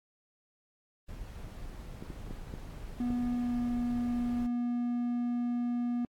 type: noise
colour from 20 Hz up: brown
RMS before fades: -43 dBFS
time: 1.08-4.47 s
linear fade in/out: 10 ms
type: clicks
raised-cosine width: 3 ms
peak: -28 dBFS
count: 5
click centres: 2.025 / 2.103 / 2.309 / 2.539 / 3.104 s
type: tone with pitch glide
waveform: triangle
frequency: 243.4 to 241.2 Hz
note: B3 to B3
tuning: -25 to -41 cents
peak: -27 dBFS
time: 3-6.05 s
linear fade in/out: 2 ms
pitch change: -16 cents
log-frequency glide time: 3.34-3.66 s
effects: AAC 64 kbps